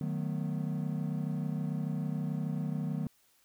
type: chord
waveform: triangle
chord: B dominant seventh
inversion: first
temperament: equal with one note detuned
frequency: 153.33 / 185 / 220 / 246.9 Hz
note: D#3 / F#3 / A3 / B3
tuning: -25 / 0 / 0 / 0 cents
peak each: -32 / -35 / -38 / -38 dBFS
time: 0.01-3.07 s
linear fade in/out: 2 ms
effects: white hiss -68 dBFS RMS until 3.44 s